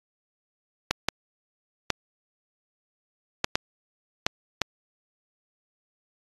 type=clicks; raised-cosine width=0.2 ms; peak=-4 dBFS; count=7; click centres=0.91 / 1.086 / 1.903 / 3.444 / 3.555 / 4.265 / 4.617 s; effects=AAC 32 kbps